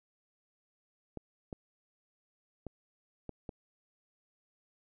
clicks, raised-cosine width 2 ms, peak -27 dBFS, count 5, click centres 1.173 / 1.528 / 2.667 / 3.293 / 3.492 s, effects none

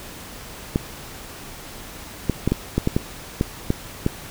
clicks, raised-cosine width 3 ms, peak -5 dBFS, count 10, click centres 0.759 / 2.297 / 2.476 / 2.52 / 2.78 / 2.874 / 2.965 / 3.411 / 3.704 / 4.064 s, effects pink hiss -38 dBFS RMS until 4.3 s

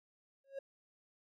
triangle tone with exponential growth, 547 Hz, C#5, 23 cents flat, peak -35 dBFS, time 0.44-0.59 s, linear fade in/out 5 ms, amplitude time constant 32 ms, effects none

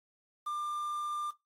triangle tone with quantisation, 1195 Hz, D6, 30 cents sharp, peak -31 dBFS, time 0.46-1.31 s, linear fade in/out 10 ms, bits 9, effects noise-tail reverb RT60 0.2 s tail -19 dB re dry + AAC 48 kbps

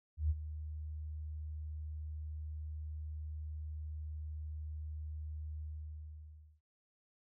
sine tone with ADSR envelope, 76.7 Hz, D#2, 24 cents flat, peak -27 dBFS, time 0.17-6.61 s, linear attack 130 ms, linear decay 37 ms, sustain -13 dB, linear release 1000 ms, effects none

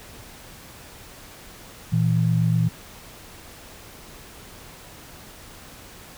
sine tone pair together, 116.8 / 164.81 Hz, A#2 / E3, +4 / 0 cents, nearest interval tritone, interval 596 cents, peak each -20 dBFS, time 1.92-2.69 s, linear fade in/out 10 ms, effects pink hiss -44 dBFS RMS until 6.17 s

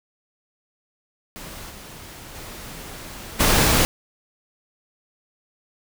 pink noise with level steps, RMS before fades -37 / -40 / -37 / -17 dBFS, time 1.36-3.85 s, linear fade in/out 0 ms, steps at 1.69 / 2.34 / 3.39 s, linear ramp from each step 20 ms, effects none

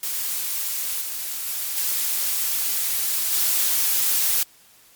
blue noise with level steps, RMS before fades -26 / -29 / -27 / -23 / -20 dBFS, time 0.03-4.43 s, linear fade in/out 2 ms, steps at 1 / 1.46 / 1.76 / 3.31 s, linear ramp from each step 20 ms, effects white hiss -53 dBFS RMS until 4.95 s + MP3 96 kbps

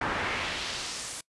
brown noise with band-pass filter sweep, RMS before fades -33 dBFS, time 0.01-1.21 s, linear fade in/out 5 ms, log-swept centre 1300 to 10000 Hz, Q 1.2, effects noise-tail reverb RT60 0.1 s tail -23 dB re dry + resampled to 24000 Hz

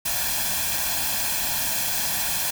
white noise with comb filter, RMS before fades -25 dBFS, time 0.05-2.51 s, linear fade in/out 10 ms, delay 1.2 ms, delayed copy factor +0.7, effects none

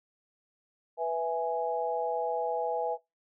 sine chord, E major, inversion second, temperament equal, 493.9 / 659.3 / 830.6 Hz, B4 / E5 / G#5, 0 / 0 / 0 cents, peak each -32 dBFS, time 0.97-2.98 s, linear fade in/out 50 ms, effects noise-tail reverb RT60 0.2 s tail -21 dB re dry

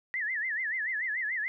sine tone with vibrato, 1879 Hz, A#6, 13 cents sharp, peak -29 dBFS, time 0.14-1.48 s, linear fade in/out 0 ms, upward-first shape sine, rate 6.9 Hz, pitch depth 190 cents each way, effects none

